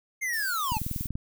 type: linear sweep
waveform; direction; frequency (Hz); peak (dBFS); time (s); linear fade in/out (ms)
square; down; 2140 to 810; -28; 0.21-0.79; 20
type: noise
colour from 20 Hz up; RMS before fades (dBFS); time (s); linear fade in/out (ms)
violet; -37; 0.33-1.07; 2
type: click train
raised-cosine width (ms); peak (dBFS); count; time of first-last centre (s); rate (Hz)
5; -20; 10; 0.72-1.155; 20.7
effects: none